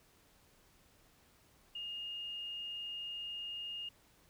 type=tone; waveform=sine; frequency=2839 Hz; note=F7; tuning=28 cents sharp; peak=-40 dBFS; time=1.75-3.89 s; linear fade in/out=5 ms; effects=pink hiss -67 dBFS RMS until 4.29 s